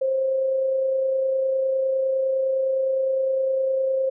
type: tone with amplitude modulation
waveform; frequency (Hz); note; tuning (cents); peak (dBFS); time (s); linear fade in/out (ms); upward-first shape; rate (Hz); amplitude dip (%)
sine; 530; C5; +22; -18; 0.01-4.1; 10; sine; 29.8; 30
effects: none